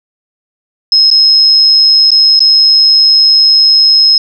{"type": "tone with dropouts", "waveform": "sine", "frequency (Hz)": 5150, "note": "E8", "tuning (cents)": -41, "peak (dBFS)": -3, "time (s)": [0.92, 4.18], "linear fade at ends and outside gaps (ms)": 2, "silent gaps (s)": [[1.103, 1.112], [2.106, 2.116], [2.393, 2.404]], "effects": []}